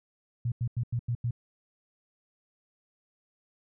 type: tone bursts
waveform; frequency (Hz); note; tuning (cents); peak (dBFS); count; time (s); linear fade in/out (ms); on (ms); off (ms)
sine; 119.3; A#2; +41; -26; 6; 0.45-1.309; 5; 69; 89
effects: none

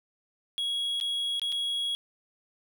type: tone with dropouts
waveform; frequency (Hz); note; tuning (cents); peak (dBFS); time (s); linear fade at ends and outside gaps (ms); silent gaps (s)
triangle; 3322; G#7; 0; -26; 0.58-1.95; 0; 1.001-1.011 / 1.396-1.417 / 1.52-1.524
effects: none

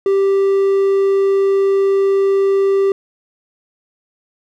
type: tone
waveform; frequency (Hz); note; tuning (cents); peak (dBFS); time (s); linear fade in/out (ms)
triangle; 392; G4; 0; -9; 0.06-2.92; 2
effects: none

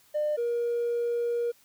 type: tone pair in turn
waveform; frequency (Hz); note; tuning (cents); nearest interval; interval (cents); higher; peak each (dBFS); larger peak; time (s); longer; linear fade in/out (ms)
triangle; 600 / 474; D5 / A#4; +37 / +29; major third; 408; first; -21 / -22; first; 0.14-0.37 / 0.37-1.52; second; 20
effects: tanh soft clip ceiling -22 dBFS + white hiss -61 dBFS RMS until 1.64 s

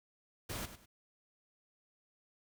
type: noise with echo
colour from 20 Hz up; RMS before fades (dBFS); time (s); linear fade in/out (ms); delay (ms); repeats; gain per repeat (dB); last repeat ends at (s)
pink; -41; 0.49-0.66; 10; 100; 2; -11; 0.86
effects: none

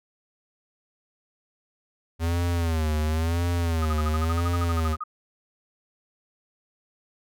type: tone with vibrato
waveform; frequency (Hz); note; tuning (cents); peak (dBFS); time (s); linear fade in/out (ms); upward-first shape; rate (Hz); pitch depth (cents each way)
square; 81.6; E2; -17; -23; 2.19-4.97; 50; sine; 0.96; 110
type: tone bursts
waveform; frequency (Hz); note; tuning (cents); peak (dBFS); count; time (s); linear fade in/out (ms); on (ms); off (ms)
sine; 1244.5; D#6; 0; -28; 16; 3.82-5.038; 5; 33; 46
effects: none

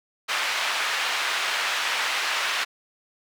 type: band-pass noise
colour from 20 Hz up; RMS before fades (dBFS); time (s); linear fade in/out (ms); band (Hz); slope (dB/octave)
white; -26; 0.28-2.65; 20; 940 to 2800; 12
effects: none

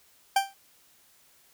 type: tone with exponential decay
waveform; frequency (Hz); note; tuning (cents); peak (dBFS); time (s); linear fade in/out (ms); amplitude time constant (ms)
40% pulse; 785; G5; +2; -16; 0.36-0.54; 5; 37
effects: white hiss -61 dBFS RMS until 1.53 s

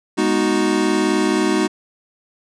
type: chord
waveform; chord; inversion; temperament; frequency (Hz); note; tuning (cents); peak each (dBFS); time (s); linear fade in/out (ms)
square; G# minor seventh; none; equal; 207.7 / 246.9 / 311.1 / 370; G#3 / B3 / D#4 / F#4; 0 / 0 / 0 / 0; -23 / -24 / -20 / -21; 0.17-1.68; 20
effects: resampled to 22050 Hz

